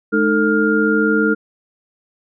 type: tone cluster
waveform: sine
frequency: 212.8 / 307.5 / 447 / 1408 Hz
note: G#3 / D#4 / A4 / F6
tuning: +42 / -20 / +27 / +14 cents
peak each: -18 dBFS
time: 0.12-1.35 s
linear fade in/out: 20 ms
effects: none